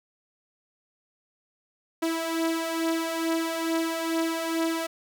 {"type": "beating tone pair", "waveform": "sawtooth", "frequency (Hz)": [326.2, 328.5], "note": ["E4", "E4"], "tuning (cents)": [-18, -6], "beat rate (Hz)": 2.3, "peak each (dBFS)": [-27, -23], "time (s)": [2.02, 4.87], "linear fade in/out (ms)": 10, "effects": []}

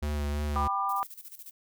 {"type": "tone with vibrato", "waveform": "square", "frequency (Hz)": 73.42, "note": "D2", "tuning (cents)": 0, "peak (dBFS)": -29, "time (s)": [0.02, 0.68], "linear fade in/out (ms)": 10, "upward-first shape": "sine", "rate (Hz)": 3, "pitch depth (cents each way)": 24}
{"type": "chord", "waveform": "sine", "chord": "G major", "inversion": "none", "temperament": "equal with one note detuned", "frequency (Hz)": [784, 987.8, 1196.6], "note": ["G5", "B5", "D6"], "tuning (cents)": [0, 0, 32], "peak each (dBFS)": [-32, -32, -29], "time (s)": [0.56, 1.03], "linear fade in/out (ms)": 0}
{"type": "noise with tremolo", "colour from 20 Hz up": "violet", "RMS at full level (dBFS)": -44, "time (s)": [0.89, 1.51], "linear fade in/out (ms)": 2, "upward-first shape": "square", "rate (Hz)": 14, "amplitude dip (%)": 75}
{"effects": []}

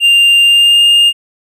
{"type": "tone with pitch glide", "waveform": "triangle", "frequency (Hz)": [2794, 2820], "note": ["F7", "F7"], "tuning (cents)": [0, 16], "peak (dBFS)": -3, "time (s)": [0, 1.13], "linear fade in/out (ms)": 50, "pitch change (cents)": 16, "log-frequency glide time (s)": [0.43, 0.83], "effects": []}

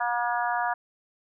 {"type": "harmonic tone", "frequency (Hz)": 239.7, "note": "A#3", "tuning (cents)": 48, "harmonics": [3, 4, 5, 6, 7], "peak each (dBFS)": [-28, -29, -34, -33, -33], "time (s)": [0, 0.74], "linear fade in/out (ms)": 10, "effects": []}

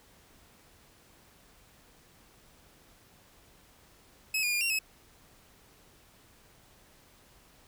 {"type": "tone with pitch steps", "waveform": "sawtooth", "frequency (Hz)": [2571, 2435, 2416, 2752, 2575], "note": ["E7", "D#7", "D7", "F7", "E7"], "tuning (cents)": [-44, -38, 48, -26, -41], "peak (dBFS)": -24, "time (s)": [4.34, 4.79], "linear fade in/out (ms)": 5, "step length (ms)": 90, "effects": ["pink hiss -60 dBFS RMS until 7.67 s"]}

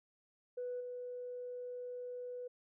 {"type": "tone with level steps", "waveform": "sine", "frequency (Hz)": 493.9, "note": "B4", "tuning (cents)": 0, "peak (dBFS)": [-37, -41], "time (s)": [0.57, 2.48], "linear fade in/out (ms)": 10, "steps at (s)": 0.8, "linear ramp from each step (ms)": 10, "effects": ["tanh soft clip ceiling -34 dBFS"]}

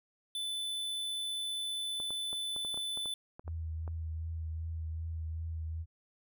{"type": "tone", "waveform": "square", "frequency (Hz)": 3505, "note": "A7", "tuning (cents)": -7, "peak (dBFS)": -35, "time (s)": [0.35, 3.14], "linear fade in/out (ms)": 2}
{"type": "clicks", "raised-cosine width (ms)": 1, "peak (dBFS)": -33, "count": 12, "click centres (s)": [2.001, 2.106, 2.33, 2.563, 2.649, 2.743, 2.775, 2.974, 3.058, 3.395, 3.479, 3.878]}
{"type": "tone with vibrato", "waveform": "sine", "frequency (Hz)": 80.8, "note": "E2", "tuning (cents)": -34, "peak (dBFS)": -35, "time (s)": [3.44, 5.86], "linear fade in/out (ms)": 50, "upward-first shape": "triangle", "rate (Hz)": 2.6, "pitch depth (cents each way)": 28}
{"effects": []}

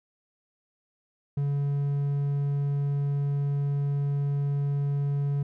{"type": "tone", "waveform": "triangle", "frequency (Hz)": 141.9, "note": "C#3", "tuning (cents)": 41, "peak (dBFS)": -22, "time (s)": [1.37, 5.43], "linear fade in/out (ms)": 5, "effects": []}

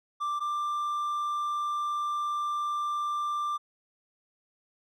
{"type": "tone pair in turn", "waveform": "triangle", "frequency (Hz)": [1177, 1183.8], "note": ["D6", "D6"], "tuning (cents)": [3, 13], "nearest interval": "unison", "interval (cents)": 10, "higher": "second", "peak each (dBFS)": -26, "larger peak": "neither", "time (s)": [[0.2, 0.4], [0.4, 3.58]], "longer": "second", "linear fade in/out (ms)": 20, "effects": []}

